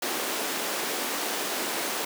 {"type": "high-pass noise", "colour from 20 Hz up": "pink", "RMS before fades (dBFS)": -30, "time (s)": [0.02, 2.05], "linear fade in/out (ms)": 5, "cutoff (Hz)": 270, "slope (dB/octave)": 24, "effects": []}